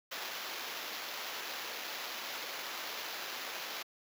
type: noise with sample-and-hold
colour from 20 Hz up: blue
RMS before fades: -41 dBFS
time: 0.11-3.83 s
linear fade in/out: 10 ms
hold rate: 8820 Hz
effects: high-pass 400 Hz 12 dB/octave